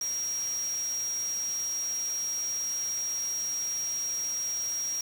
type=tone in noise; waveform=sine; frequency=5640 Hz; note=F8; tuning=16 cents sharp; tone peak=-29 dBFS; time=0.01-5.01 s; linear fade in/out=2 ms; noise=white; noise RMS=-43 dBFS; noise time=0.01-5.01 s; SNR=+11 dB; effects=none